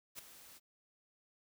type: noise with ADSR envelope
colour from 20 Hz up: white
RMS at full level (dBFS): -44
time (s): 0.15-0.6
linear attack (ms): 37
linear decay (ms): 8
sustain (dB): -13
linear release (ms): 32
effects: none